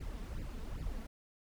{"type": "noise with flanger", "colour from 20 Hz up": "brown", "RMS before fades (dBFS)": -41, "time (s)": [0, 1.07], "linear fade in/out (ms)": 10, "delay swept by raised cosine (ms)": [0.41, 4.61], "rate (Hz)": 2.5, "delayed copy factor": 1, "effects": []}